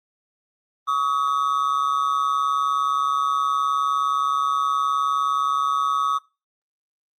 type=ring-modulated tone; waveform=triangle; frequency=1200 Hz; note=D6; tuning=37 cents sharp; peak=-14 dBFS; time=0.87-6.19 s; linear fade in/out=20 ms; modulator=69.6 Hz; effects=noise-tail reverb RT60 0.3 s tail -21 dB re dry + Opus 32 kbps